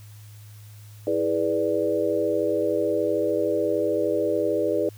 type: chord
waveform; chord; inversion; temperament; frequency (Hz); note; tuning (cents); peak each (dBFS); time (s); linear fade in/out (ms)
sine; E dominant seventh; none; equal with one note detuned; 324.9 / 415.3 / 493.9 / 587.3; E4 / G#4 / B4 / D5; -25 / 0 / 0 / 0; -27 / -26 / -26 / -26; 1.07-4.89; 2
effects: added 105 Hz sine -42 dBFS peak until 4.97 s + white hiss -54 dBFS RMS until 4.97 s